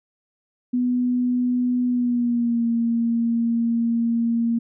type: tone with pitch glide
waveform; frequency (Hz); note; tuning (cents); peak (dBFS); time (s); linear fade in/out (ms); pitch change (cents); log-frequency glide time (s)
sine; 247.4 to 232.2; B3 to A#3; +3 to -7; -18; 0.73-4.59; 10; -110; 1.86-2.66
effects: none